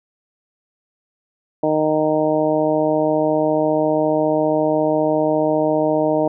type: harmonic tone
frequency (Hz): 154.6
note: D#3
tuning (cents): -11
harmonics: 1 / 2 / 3 / 4 / 5 / 6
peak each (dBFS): -29 / -20 / -22 / -18 / -26 / -27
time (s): 1.63-6.28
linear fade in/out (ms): 5
effects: none